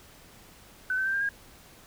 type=tone with pitch steps; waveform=sine; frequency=1511 / 1539.2 / 1567.9 / 1597.2 / 1627 Hz; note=F#6 / G6 / G6 / G6 / G#6; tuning=+36 / -32 / 0 / +32 / -36 cents; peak=-25 dBFS; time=0.9-1.29 s; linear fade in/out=2 ms; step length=78 ms; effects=pink hiss -53 dBFS RMS until 1.86 s